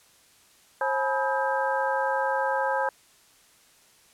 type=tone cluster; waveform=sine; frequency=535 / 850 / 981 / 1279 / 1591 Hz; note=C5 / G#5 / B5 / D#6 / G6; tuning=+38 / +40 / -12 / +47 / +25 cents; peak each=-28 / -28 / -30 / -35 / -30 dBFS; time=0.81-2.89 s; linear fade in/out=2 ms; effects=white hiss -58 dBFS RMS until 4.13 s + low-pass 11000 Hz 12 dB/octave